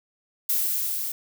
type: noise with level ramp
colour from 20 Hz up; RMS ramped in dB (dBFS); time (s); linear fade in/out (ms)
violet; -23 to -30; 0.49-1.12; 5
effects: none